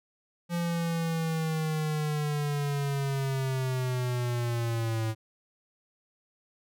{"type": "linear sweep", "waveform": "square", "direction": "down", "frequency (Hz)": [172.8, 110], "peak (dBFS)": -28, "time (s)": [0.49, 5.15], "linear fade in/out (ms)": 50, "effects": []}